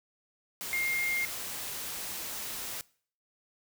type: tone in noise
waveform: sine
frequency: 2123 Hz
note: C7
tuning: 25 cents sharp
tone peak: -28 dBFS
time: 0.73-1.25 s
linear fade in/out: 0 ms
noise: white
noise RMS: -38 dBFS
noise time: 0.61-2.81 s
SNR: +7 dB
effects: noise-tail reverb RT60 0.5 s tail -22 dB re dry